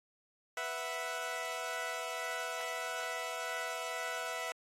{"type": "chord", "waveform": "15% pulse", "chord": "B suspended fourth", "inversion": "none", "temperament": "equal", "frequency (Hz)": [493.9, 659.3, 740], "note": ["B4", "E5", "F#5"], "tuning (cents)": [0, 0, 0], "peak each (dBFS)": [-36, -33, -36], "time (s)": [0.57, 4.52], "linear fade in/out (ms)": 2, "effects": ["low-pass 11000 Hz 12 dB/octave", "AAC 48 kbps"]}